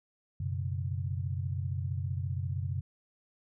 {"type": "chord", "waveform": "sine", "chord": "F# suspended fourth", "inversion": "none", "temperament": "equal", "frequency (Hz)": [92.5, 123.47, 138.59], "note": ["F#2", "B2", "C#3"], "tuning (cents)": [0, 0, 0], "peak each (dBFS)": [-33, -37, -37], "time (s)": [0.4, 2.81], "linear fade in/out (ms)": 5, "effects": []}